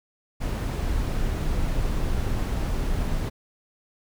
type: noise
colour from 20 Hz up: brown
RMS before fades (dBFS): -25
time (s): 0.4-3.3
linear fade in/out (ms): 20
effects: none